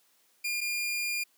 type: tone pair in turn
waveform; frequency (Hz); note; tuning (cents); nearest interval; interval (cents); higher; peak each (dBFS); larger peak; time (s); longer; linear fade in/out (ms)
sawtooth; 2412 / 2412; D7 / D7; +46 / +46; unison; 0; neither; -26; neither; 0.44-0.61 / 0.61-1.24; second; 10
effects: white hiss -67 dBFS RMS until 1.37 s + high-pass 200 Hz 12 dB/octave